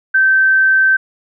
sine tone, 1550 Hz, G6, 20 cents flat, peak -8 dBFS, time 0.14-0.97 s, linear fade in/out 10 ms, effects none

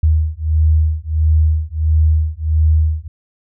sine beating tone pair, 77.6 / 79.1 Hz, D#2 / D#2, -4 / +29 cents, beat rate 1.5 Hz, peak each -14 dBFS, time 0.03-3.08 s, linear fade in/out 5 ms, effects none

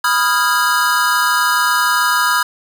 square chord, F half-diminished seventh, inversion second, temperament equal with one note detuned, 987.8 / 1244.5 / 1396.9 / 1637.4 Hz, Cb6 / Eb6 / F6 / Ab6, 0 / 0 / 0 / -25 cents, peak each -19 dBFS, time 0.04-2.43 s, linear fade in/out 5 ms, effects none

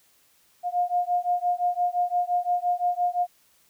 sine beating tone pair, 708 / 713.8 Hz, F5 / F5, +23 / +38 cents, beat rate 5.8 Hz, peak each -25 dBFS, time 0.63-3.27 s, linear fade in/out 50 ms, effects white hiss -62 dBFS RMS until 3.69 s

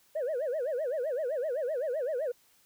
sine tone with vibrato, 554.4 Hz, C#5, in tune, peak -27 dBFS, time 0.15-2.32 s, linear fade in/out 10 ms, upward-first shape sine, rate 7.8 Hz, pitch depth 260 cents each way, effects tanh soft clip ceiling -27 dBFS + white hiss -65 dBFS RMS until 2.65 s

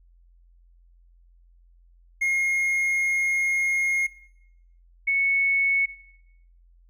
triangle / sine tone pair in turn, 2146 / 2209 Hz, C7 / C#7, +43 / -7 cents, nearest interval minor second, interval 50 cents, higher second, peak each -19 dBFS, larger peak neither, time 2.21-4.07 / 5.07-5.86 s, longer first, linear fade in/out 10 ms, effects noise-tail reverb RT60 0.8 s tail -18 dB re dry + added 43 Hz sine -53 dBFS peak until 6.89 s

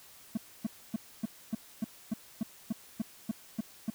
triangle tone bursts, 220 Hz, A3, in tune, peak -26 dBFS, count 13, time 0.35-3.902 s, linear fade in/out 5 ms, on 24 ms, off 270 ms, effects white hiss -55 dBFS RMS until 3.94 s

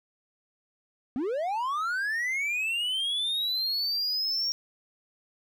triangle linear sweep, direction up, 233.1 to 5588 Hz, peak -25 dBFS, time 1.16-4.52 s, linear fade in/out 0 ms, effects none

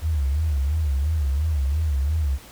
sine tone with vibrato, 73.42 Hz, D2, in tune, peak -19 dBFS, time 0.01-2.39 s, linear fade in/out 50 ms, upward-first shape sine, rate 2.9 Hz, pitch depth 160 cents each way, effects pink hiss -45 dBFS RMS until 2.51 s

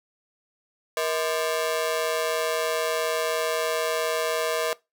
sawtooth ring-modulated tone, 557 Hz, C#5, 8 cents sharp, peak -17 dBFS, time 0.97-4.73 s, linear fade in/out 0 ms, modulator 82 Hz, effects noise-tail reverb RT60 0.2 s tail -20 dB re dry

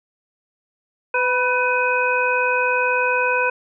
harmonic tone with a mistuned harmonic, 502 Hz, B4, 28 cents sharp, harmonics 1 / 2 / 3 / 5, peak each -22 / -22 / -22 / -22 dBFS, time 1.14-3.5 s, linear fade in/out 5 ms, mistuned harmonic 2, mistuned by -39 cents, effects none

